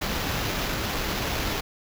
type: noise with sample-and-hold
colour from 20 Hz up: pink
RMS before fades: -28 dBFS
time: 0.01-1.61 s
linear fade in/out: 10 ms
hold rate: 8820 Hz
effects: none

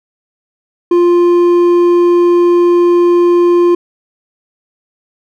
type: tone with hard clipping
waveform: sine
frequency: 349.2 Hz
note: F4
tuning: in tune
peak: -7 dBFS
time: 0.91-3.75 s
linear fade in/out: 5 ms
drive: 5 dB
effects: none

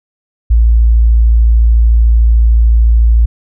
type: tone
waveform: sine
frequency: 56.8 Hz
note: A#1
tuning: 44 cents flat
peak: -4 dBFS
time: 0.5-3.26 s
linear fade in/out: 10 ms
effects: none

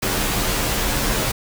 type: noise with comb filter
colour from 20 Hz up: pink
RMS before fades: -21 dBFS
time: 0.02-1.32 s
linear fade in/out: 10 ms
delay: 12 ms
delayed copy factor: -0.8
effects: none

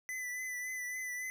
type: tone with vibrato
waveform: square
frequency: 2000 Hz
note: B6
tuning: 21 cents sharp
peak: -38 dBFS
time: 0.09-1.3 s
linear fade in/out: 0 ms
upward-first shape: triangle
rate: 3.6 Hz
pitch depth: 35 cents each way
effects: none

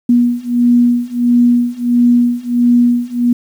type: beating tone pair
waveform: sine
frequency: 240.6 / 242.1 Hz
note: B3 / B3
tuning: -45 / -34 cents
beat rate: 1.5 Hz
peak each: -12 / -11 dBFS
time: 0.09-3.33 s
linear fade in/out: 5 ms
effects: 7-bit

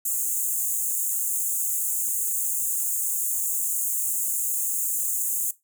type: high-pass noise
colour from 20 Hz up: pink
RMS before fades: -26 dBFS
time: 0.05-5.51 s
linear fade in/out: 5 ms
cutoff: 6700 Hz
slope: 96 dB/octave
effects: noise-tail reverb RT60 0.2 s tail -18 dB re dry

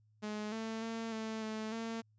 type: tone with pitch steps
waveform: sawtooth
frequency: 211.4 / 223.1 / 226.7 / 220.7 / 217.9 / 227 Hz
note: G#3 / A3 / A#3 / A3 / A3 / A#3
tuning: +31 / +24 / -48 / +5 / -17 / -46 cents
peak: -34 dBFS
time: 0.22-2.02 s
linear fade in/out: 20 ms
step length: 300 ms
effects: added 107 Hz sine -66 dBFS peak until 2.18 s + resampled to 16000 Hz

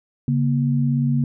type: tone pair together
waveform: sine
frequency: 140.11 / 237.3 Hz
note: C#3 / A#3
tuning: +19 / +31 cents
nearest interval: major sixth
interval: 912 cents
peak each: -18 / -21 dBFS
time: 0.28-1.24 s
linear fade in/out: 2 ms
effects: none

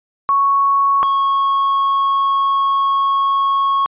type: tone pair in turn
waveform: sine / triangle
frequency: 1108.7 / 1099.8 Hz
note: C#6 / C#6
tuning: 0 / -14 cents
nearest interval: unison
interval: 14 cents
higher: first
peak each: -11 dBFS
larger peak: neither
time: 0.29-1.03 / 1.03-3.86 s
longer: second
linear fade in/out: 0 ms
effects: resampled to 8000 Hz

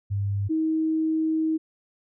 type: tone pair in turn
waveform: sine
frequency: 100 / 317.5 Hz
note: G2 / D#4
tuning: +35 / +35 cents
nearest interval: octave + minor sixth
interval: 2000 cents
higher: second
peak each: -23 / -21 dBFS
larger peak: second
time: 0.1-0.49 / 0.49-1.58 s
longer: second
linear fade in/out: 20 ms
effects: none

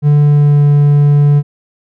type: tone with pitch glide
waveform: triangle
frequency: 146.83 to 145.14 Hz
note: D3 to D3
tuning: 0 to -20 cents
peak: -3 dBFS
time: 0.02-1.43 s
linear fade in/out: 50 ms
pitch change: -20 cents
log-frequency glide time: 0.21-0.64 s
effects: none

